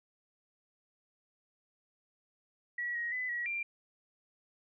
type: tone with pitch steps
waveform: sine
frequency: 1928 / 1888 / 2006 / 1917 / 2375 Hz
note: B6 / A#6 / B6 / A#6 / D7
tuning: -42 / +22 / +26 / +48 / +19 cents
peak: -33 dBFS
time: 2.78-3.63 s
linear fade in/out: 5 ms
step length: 170 ms
effects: none